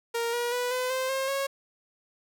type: tone with pitch steps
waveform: sawtooth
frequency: 466.2 / 479 / 492.2 / 505.8 / 519.7 / 534 / 548.7 Hz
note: A#4 / A#4 / B4 / B4 / C5 / C5 / C#5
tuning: 0 / +47 / -6 / +41 / -12 / +35 / -18 cents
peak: -23 dBFS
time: 0.14-1.47 s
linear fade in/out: 10 ms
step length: 190 ms
effects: none